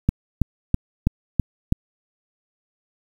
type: click train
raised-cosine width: 5 ms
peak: -4 dBFS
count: 6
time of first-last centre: 0.09-1.724 s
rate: 3.06 Hz
effects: 7-bit